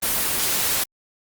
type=noise; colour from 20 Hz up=white; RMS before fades=-22 dBFS; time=0.02-0.84 s; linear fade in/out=10 ms; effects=Opus 24 kbps